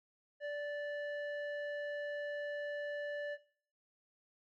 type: tone with low-pass filter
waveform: square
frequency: 584 Hz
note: D5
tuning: 10 cents flat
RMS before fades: -40 dBFS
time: 0.4-3.38 s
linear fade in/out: 50 ms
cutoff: 1900 Hz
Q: 1.4
effects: noise-tail reverb RT60 0.5 s tail -17 dB re dry